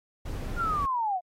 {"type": "noise", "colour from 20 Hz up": "brown", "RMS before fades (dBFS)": -34, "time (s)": [0.25, 0.86], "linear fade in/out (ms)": 10}
{"type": "linear sweep", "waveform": "sine", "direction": "down", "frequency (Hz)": [1430, 695], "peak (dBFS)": -25, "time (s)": [0.56, 1.21], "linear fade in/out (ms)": 50}
{"effects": ["AAC 48 kbps"]}